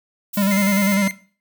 violet noise with tremolo, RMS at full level -28 dBFS, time 0.33-0.95 s, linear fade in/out 10 ms, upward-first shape triangle, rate 12 Hz, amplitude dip 30%
square tone with vibrato, 198.4 Hz, G3, 21 cents sharp, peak -17 dBFS, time 0.37-1.08 s, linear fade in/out 5 ms, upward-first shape square, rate 10 Hz, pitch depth 48 cents each way
45% pulse tone, 2093 Hz, C7, in tune, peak -24 dBFS, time 0.51-1.11 s, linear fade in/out 0 ms
effects noise-tail reverb RT60 0.4 s tail -17 dB re dry

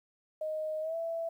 sine tone with pitch glide, 622.3 to 663.1 Hz, D#5 to E5, 0 to +10 cents, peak -32 dBFS, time 0.41-1.29 s, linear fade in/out 5 ms, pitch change +110 cents, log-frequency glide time 0.81-0.96 s, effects 11-bit

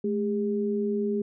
sine tone pair together, 214.5 / 404.9 Hz, A3 / G#4, -44 / -44 cents, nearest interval major seventh, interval 1100 cents, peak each -27 dBFS, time 0.04-1.22 s, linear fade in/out 5 ms, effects none

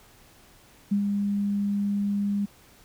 sine tone with ADSR envelope, 202.3 Hz, G#3, 45 cents flat, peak -19 dBFS, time 0.91-2.46 s, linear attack 12 ms, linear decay 90 ms, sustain -4 dB, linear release 14 ms, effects pink hiss -55 dBFS RMS until 2.84 s

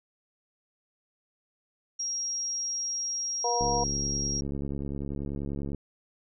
sine tone, 5620 Hz, F8, 10 cents sharp, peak -29 dBFS, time 1.99-4.41 s, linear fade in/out 10 ms
harmonic tone, 238.9 Hz, A#3, 43 cents sharp, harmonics 2 / 3 / 4, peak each -30 / -30 / -30 dBFS, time 3.44-3.84 s, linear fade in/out 5 ms
click train, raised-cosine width 3 ms, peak -22 dBFS, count 151, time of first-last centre 3.61-5.747 s, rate 70.2 Hz
effects none

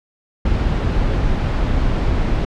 brown noise, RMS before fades -17 dBFS, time 0.45-2.45 s, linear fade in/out 5 ms, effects low-pass 4000 Hz 12 dB/octave

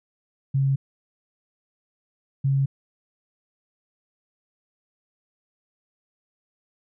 sine tone pair in turn, 136.3 / 136.8 Hz, C#3 / C#3, -29 / -23 cents, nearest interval unison, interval 6 cents, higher second, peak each -18 dBFS, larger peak neither, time 0.54-0.76 / 2.44-2.66 s, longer neither, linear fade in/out 10 ms, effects none

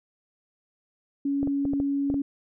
sine tone, 280 Hz, C#4, 18 cents sharp, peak -23 dBFS, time 1.25-2.22 s, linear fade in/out 5 ms
clicks, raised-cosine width 2 ms, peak -19 dBFS, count 7, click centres 1.43 / 1.474 / 1.653 / 1.735 / 1.801 / 2.101 / 2.142 s
effects none

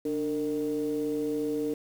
triangle ring-modulated tone, 80.9 Hz, E2, 32 cents flat, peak -22 dBFS, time 0.05-1.74 s, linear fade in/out 5 ms, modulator 376 Hz, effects 8-bit

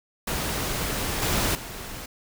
pink noise with level steps, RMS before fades -28 / -24 / -37 dBFS, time 0.27-2.06 s, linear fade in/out 5 ms, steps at 1.22 / 1.55 s, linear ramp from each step 2 ms, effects none

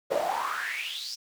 brown noise with high-pass filter sweep, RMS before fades -31 dBFS, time 0.1-1.16 s, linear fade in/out 20 ms, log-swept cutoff 490 to 5500 Hz, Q 8.8, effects none

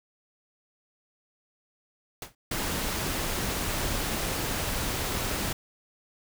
pink noise with exponential decay, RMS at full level -33 dBFS, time 2.22-2.35 s, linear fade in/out 2 ms, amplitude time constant 28 ms
pink noise, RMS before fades -30 dBFS, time 2.51-5.53 s, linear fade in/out 5 ms
effects none

